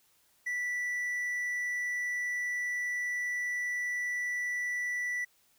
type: tone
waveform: triangle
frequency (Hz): 1965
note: B6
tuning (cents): -9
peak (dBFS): -29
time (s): 0.46-5.25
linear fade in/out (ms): 10
effects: white hiss -68 dBFS RMS until 5.58 s